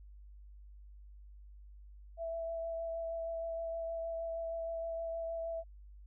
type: tone with vibrato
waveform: sine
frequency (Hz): 662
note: E5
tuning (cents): +7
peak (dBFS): -36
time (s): 2.17-5.64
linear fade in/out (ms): 50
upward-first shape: sine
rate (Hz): 6.4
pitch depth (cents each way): 11
effects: added 50 Hz sine -51 dBFS peak until 6.06 s